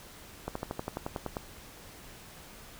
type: slowing click train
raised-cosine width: 1 ms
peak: -19 dBFS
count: 11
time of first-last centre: 0.48-1.368 s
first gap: 74 ms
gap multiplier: 1.04
effects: pink hiss -50 dBFS RMS until 2.79 s